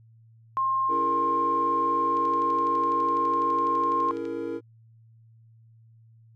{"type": "tone", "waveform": "sine", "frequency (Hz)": 1063, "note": "C6", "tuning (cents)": 27, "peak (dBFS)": -22, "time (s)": [0.57, 4.11], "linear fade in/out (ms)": 0}
{"type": "chord", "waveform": "triangle", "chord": "A# half-diminished seventh", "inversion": "first", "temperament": "just", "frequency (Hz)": [279.7, 335.6, 419.5, 466.2], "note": ["C#4", "E4", "G#4", "A#4"], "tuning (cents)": [16, 31, 17, 0], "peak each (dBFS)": [-35, -31, -37, -31], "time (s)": [0.88, 4.61], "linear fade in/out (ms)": 50}
{"type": "click train", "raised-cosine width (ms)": 0.2, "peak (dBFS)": -30, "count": 26, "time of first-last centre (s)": [2.17, 4.253], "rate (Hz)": 12}
{"effects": ["added 113 Hz sine -52 dBFS peak until 6.35 s"]}